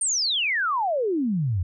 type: exponential sweep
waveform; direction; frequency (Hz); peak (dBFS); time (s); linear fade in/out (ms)
sine; down; 9130 to 82.41; -21; 0.01-1.63; 5
effects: none